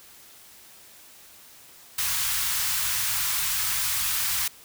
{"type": "band-stop noise", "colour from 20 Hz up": "white", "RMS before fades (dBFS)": -26, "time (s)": [1.98, 4.48], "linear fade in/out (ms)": 5, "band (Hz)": [130, 970], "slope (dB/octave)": 24, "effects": ["white hiss -50 dBFS RMS until 4.64 s"]}